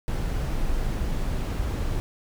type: noise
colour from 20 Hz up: brown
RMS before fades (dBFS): -26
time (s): 0.08-2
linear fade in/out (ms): 0
effects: none